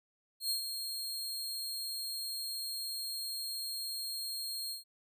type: tone with ADSR envelope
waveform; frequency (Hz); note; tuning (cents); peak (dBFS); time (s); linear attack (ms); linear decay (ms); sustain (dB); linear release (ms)
sawtooth; 4239; C8; +22; -27; 0.4-4.84; 100; 110; -7; 130
effects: none